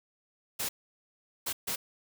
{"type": "noise bursts at uneven times", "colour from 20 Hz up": "white", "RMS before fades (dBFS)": -33, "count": 3, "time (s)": [[0.59, 0.69], [1.46, 1.53], [1.67, 1.76]], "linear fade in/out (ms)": 10, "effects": []}